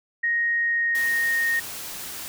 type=tone with pitch glide; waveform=sine; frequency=1871 to 1852.7 Hz; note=A#6 to A#6; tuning=+6 to -11 cents; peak=-20 dBFS; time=0.23-1.6 s; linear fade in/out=10 ms; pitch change=-17 cents; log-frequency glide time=0.55-1.47 s
type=noise; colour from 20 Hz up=white; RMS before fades=-35 dBFS; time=0.95-2.28 s; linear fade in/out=0 ms
effects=none